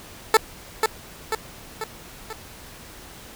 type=tone with echo; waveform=15% pulse; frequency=440 Hz; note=A4; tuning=in tune; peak=-5 dBFS; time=0.34-0.37 s; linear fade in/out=2 ms; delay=490 ms; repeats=4; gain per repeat=-5 dB; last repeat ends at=2.33 s; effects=pink hiss -43 dBFS RMS until 3.35 s